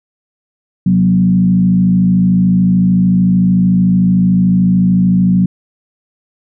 sine tone with frequency modulation, 183.7 Hz, F#3, 12 cents flat, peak -7 dBFS, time 0.86-5.46 s, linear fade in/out 5 ms, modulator 53.5 Hz, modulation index 0.7, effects none

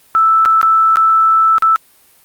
sine tone with dropouts, 1318.5 Hz, E6, in tune, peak -7 dBFS, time 0.15-1.76 s, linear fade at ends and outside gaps 0 ms, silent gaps 0.452-0.458 / 0.614-0.629 / 0.958-0.97 / 1.582-1.623 s, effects white hiss -49 dBFS RMS until 2.24 s + Opus 32 kbps

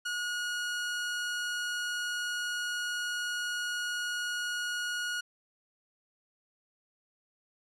sawtooth tone, 1447 Hz, F#6, 39 cents flat, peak -28 dBFS, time 0.05-5.21 s, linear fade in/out 10 ms, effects low-pass 9000 Hz 12 dB/octave

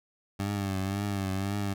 20% pulse tone with vibrato, 98.4 Hz, G2, 7 cents sharp, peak -24 dBFS, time 0.39-1.74 s, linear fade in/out 10 ms, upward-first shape triangle, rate 1.9 Hz, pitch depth 76 cents each way, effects none

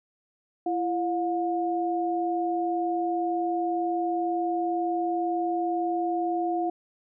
sine tone pair together, 337.8 / 715.8 Hz, E4 / F5, +42 / +42 cents, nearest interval octave + minor second, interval 1300 cents, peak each -27 dBFS, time 0.66-6.7 s, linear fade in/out 5 ms, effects none

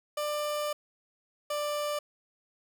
30% pulse tone pair in turn, 594 / 590.6 Hz, D5 / D5, +20 / +10 cents, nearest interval unison, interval 10 cents, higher first, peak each -27 dBFS, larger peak neither, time 0.17-0.73 / 1.5-1.99 s, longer first, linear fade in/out 5 ms, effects none

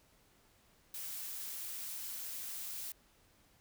blue noise, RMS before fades -43 dBFS, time 0.94-2.92 s, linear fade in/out 2 ms, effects pink hiss -68 dBFS RMS until 3.6 s

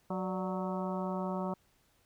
harmonic tone with a mistuned harmonic, 185 Hz, F#3, in tune, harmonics 1 / 2 / 3 / 4 / 5 / 6 / 7, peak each -35 / -41 / -40 / -43 / -42 / -45 / -47 dBFS, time 0.1-1.54 s, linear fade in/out 5 ms, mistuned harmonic 3, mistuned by +73 cents, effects pink hiss -70 dBFS RMS until 2.05 s

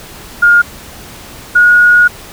sine tone pair in turn, 1419 / 1446.3 Hz, F6 / F#6, +27 / -40 cents, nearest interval unison, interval 33 cents, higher second, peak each -3 dBFS, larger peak neither, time 0.42-0.62 / 1.55-2.08 s, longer second, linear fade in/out 10 ms, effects pink hiss -32 dBFS RMS until 2.32 s

